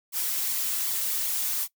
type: noise with flanger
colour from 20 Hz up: blue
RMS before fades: -28 dBFS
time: 0.12-1.68 s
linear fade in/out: 50 ms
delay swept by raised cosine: 0.89 to 6.49 ms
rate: 2.6 Hz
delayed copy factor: +0.85
effects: noise-tail reverb RT60 0.1 s tail -20 dB re dry